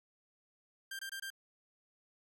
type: tone bursts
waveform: sawtooth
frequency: 1584 Hz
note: G6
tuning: 18 cents sharp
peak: -37 dBFS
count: 4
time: 0.91-1.303 s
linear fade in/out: 5 ms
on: 81 ms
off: 23 ms
effects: none